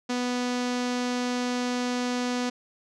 sawtooth tone with low-pass filter, 246.9 Hz, B3, in tune, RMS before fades -28 dBFS, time 0.09-2.5 s, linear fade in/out 10 ms, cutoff 5900 Hz, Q 1.6, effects none

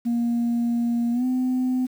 sine tone with pitch glide, 236.1 to 254.5 Hz, A#3 to C4, +22 to -48 cents, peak -18 dBFS, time 0.05-1.87 s, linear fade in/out 20 ms, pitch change +130 cents, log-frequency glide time 1.12-1.25 s, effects tanh soft clip ceiling -18 dBFS + 8-bit

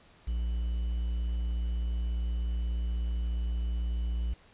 triangle tone with quantisation, 58.27 Hz, A#1, in tune, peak -26 dBFS, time 0.27-4.34 s, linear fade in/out 10 ms, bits 9, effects pink hiss -59 dBFS RMS until 4.53 s + resampled to 8000 Hz

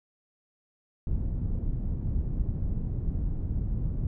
pink low-pass noise, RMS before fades -29 dBFS, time 1.07-4.07 s, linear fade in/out 2 ms, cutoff 150 Hz, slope 12 dB/octave, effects none

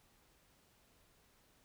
silence, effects pink hiss -70 dBFS RMS until 1.64 s

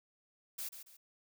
blue noise with echo, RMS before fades -41 dBFS, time 0.58-0.69 s, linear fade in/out 10 ms, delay 140 ms, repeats 2, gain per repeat -9 dB, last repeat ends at 0.97 s, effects none

